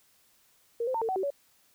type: tone with pitch steps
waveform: sine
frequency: 467 / 516 / 906 / 450.8 / 755 / 381.1 / 564 Hz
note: A#4 / C5 / A#5 / A4 / F#5 / G4 / C#5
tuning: +3 / -24 / -50 / +42 / +35 / -49 / +30 cents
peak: -27 dBFS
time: 0.8-1.304 s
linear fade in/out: 5 ms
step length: 72 ms
effects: white hiss -65 dBFS RMS until 1.74 s